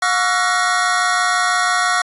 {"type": "tone cluster", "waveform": "square", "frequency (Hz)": [720, 1124, 1355, 1461, 1882], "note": ["F#5", "C#6", "E6", "F#6", "A#6"], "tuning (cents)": [-47, 24, 47, -22, 16], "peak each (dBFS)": -22, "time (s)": [0.02, 2.02], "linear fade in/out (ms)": 5, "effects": ["resampled to 24000 Hz"]}